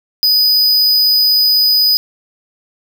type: tone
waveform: square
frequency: 4978 Hz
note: D#8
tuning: in tune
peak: -9 dBFS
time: 0.23-1.97 s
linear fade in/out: 0 ms
effects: none